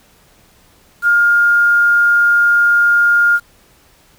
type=tone with quantisation; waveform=sine; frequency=1413 Hz; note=F6; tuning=20 cents sharp; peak=-8 dBFS; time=1.02-3.4 s; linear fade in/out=50 ms; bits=6; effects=pink hiss -50 dBFS RMS until 4.18 s